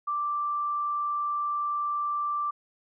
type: tone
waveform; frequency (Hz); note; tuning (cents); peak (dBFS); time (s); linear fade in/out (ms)
sine; 1174.7; D6; 0; -26; 0.07-2.51; 10
effects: none